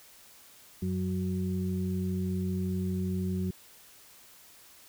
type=harmonic tone; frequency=92.5 Hz; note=F#2; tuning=in tune; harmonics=1 / 2 / 4; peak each=-33 / -30 / -39 dBFS; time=0.82-3.51 s; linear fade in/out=5 ms; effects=white hiss -55 dBFS RMS until 4.88 s